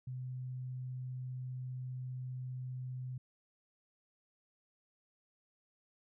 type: tone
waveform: sine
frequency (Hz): 127.5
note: C3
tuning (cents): -44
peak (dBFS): -39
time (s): 0.07-3.18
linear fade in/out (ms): 5
effects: none